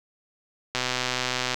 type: click train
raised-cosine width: 0.2 ms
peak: -8 dBFS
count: 101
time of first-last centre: 0.75-1.544 s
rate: 126 Hz
effects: none